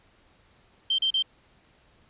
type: tone bursts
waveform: sine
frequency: 3136 Hz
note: G7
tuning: in tune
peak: -21 dBFS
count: 3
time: 0.9-1.225 s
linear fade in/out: 5 ms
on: 85 ms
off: 35 ms
effects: pink hiss -61 dBFS RMS until 2.09 s + resampled to 8000 Hz